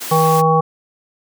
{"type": "high-pass noise", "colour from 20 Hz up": "white", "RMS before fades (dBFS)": -27, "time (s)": [0, 0.42], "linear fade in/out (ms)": 20, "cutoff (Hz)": 190, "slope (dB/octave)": 48}
{"type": "harmonic tone", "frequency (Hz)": 160, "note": "D#3", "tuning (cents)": 49, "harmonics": [1, 3, 5, 7], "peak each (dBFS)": [-16, -16, -16, -16], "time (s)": [0.11, 0.61], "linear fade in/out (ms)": 10}
{"effects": []}